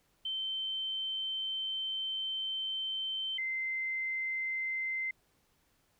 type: tone pair in turn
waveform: sine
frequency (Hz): 3098 / 2075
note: G7 / C7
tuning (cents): -21 / -15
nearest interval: perfect fifth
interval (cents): 694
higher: first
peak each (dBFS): -33 / -32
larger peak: second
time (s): 0.25-3.38 / 3.38-5.11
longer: first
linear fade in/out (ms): 5
effects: pink hiss -72 dBFS RMS until 5.99 s